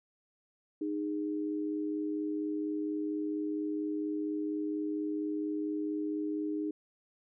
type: tone pair together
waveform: sine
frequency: 307.3 / 411.6 Hz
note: D#4 / G#4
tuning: -21 / -16 cents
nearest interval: perfect fourth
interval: 505 cents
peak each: -32 / -39 dBFS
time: 0.81-6.71 s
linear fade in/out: 5 ms
effects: none